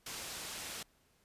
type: low-pass noise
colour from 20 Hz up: white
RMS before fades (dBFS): -44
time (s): 0.06-0.83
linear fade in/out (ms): 5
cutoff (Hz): 8400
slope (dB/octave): 12
effects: pink hiss -71 dBFS RMS until 1.24 s + resampled to 32000 Hz